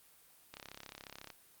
click train, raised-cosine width 0.2 ms, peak -29 dBFS, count 27, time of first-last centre 0.54-1.302 s, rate 34.1 Hz, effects white hiss -63 dBFS RMS until 1.6 s + Opus 32 kbps

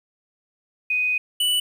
sine / square tone pair in turn, 2495 / 2967 Hz, D#7 / F#7, +4 / +4 cents, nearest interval minor third, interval 300 cents, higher second, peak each -19 dBFS, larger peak neither, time 0.9-1.18 / 1.4-1.6 s, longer first, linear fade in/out 5 ms, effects 9-bit

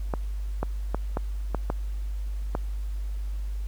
clicks, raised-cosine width 1 ms, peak -13 dBFS, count 7, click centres 0.138 / 0.63 / 0.946 / 1.171 / 1.547 / 1.701 / 2.551 s, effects added 50 Hz sine -28 dBFS peak until 3.67 s + pink hiss -55 dBFS RMS until 3.67 s

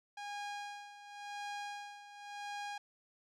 sawtooth tone with tremolo, 818 Hz, G#5, 26 cents flat, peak -36 dBFS, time 0.17-2.78 s, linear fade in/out 5 ms, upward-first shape sine, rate 0.92 Hz, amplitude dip 75%, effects low-pass 6000 Hz 12 dB/octave

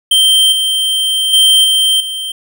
square tone with level steps, 3136 Hz, G7, in tune, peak -7 / -12 / -6 / -9 / -19 dBFS, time 0.11-2.32 s, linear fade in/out 5 ms, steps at 0.52 / 1.33 / 1.64 / 2 s, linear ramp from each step 5 ms, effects none

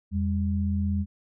sine tone pair together, 84.2 / 200.3 Hz, E2 / G3, +37 / +38 cents, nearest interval octave + minor third, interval 1501 cents, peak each -25 / -27 dBFS, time 0.11-1.06 s, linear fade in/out 50 ms, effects none

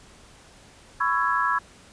sine chord, C# minor seventh, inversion third, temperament just, 997.9 / 1108.7 / 1330.5 / 1663.1 Hz, B5 / C#6 / E6 / G#6, +18 / 0 / +16 / +2 cents, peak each -26 dBFS, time 1-1.59 s, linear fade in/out 10 ms, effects pink hiss -51 dBFS RMS until 1.92 s + resampled to 22050 Hz

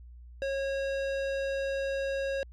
square tone, 546 Hz, C#5, 26 cents flat, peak -30 dBFS, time 0.42-2.43 s, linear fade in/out 0 ms, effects added 60 Hz sine -46 dBFS peak until 2.52 s + low-pass 4000 Hz 12 dB/octave

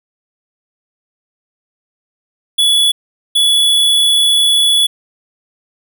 square tone bursts at uneven times, 3413 Hz, G#7, 47 cents sharp, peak -9 dBFS, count 2, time 2.58-2.92 / 3.35-4.87 s, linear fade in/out 10 ms, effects none

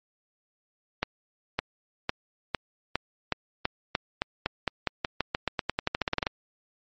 accelerating click train, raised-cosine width 0.3 ms, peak -9 dBFS, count 27, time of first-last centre 1.03-6.268 s, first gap 560 ms, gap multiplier 0.9, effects MP3 32 kbps

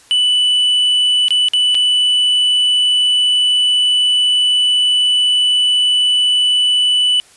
triangle tone with dropouts, 2978 Hz, F#7, 11 cents sharp, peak -9 dBFS, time 0.11-7.2 s, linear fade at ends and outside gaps 0 ms, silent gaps 1.283-1.306 / 1.485-1.535 / 1.746-1.751 s, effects white hiss -46 dBFS RMS until 7.36 s + resampled to 24000 Hz

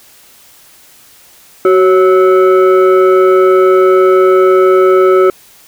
sine tone with frequency modulation, 375 Hz, F#4, 23 cents sharp, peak -3 dBFS, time 1.65-5.3 s, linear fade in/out 2 ms, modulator 926 Hz, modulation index 0.72, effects tanh soft clip ceiling 0 dBFS + white hiss -42 dBFS RMS until 5.67 s

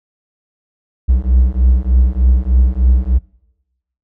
triangle beating tone pair, 61 / 64.3 Hz, B1 / C2, -21 / -30 cents, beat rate 3.3 Hz, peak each -10 dBFS, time 1.08-3.19 s, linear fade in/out 20 ms, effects noise-tail reverb RT60 0.9 s tail -23 dB re dry

